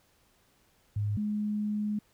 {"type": "tone pair in turn", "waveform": "sine", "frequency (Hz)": [103.83, 209.7], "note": ["G#2", "G#3"], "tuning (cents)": [0, 17], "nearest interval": "octave", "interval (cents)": 1217, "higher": "second", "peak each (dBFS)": [-27, -28], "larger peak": "first", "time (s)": [[0.96, 1.17], [1.17, 1.99]], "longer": "second", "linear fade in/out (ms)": 5, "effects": ["pink hiss -67 dBFS RMS until 2.13 s"]}